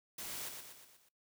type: noise with echo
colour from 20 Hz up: white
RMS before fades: -44 dBFS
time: 0.18-0.49 s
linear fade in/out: 5 ms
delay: 120 ms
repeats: 5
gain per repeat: -5 dB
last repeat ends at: 1.09 s
effects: noise-tail reverb RT60 0.2 s tail -24 dB re dry